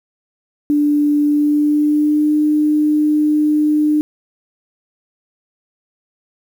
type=tone with pitch glide; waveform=sine; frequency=293.7 to 301.6 Hz; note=D4 to D4; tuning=0 to +46 cents; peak=-11 dBFS; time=0.7-4.01 s; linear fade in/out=0 ms; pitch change=+46 cents; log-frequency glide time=1.24-2.35 s; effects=7-bit